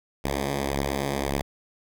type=beating tone pair; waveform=5% pulse; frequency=69.3 / 71.1 Hz; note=C#2 / C#2; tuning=0 / +45 cents; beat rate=1.8 Hz; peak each=-15 / -21 dBFS; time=0.24-1.42 s; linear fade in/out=10 ms; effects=none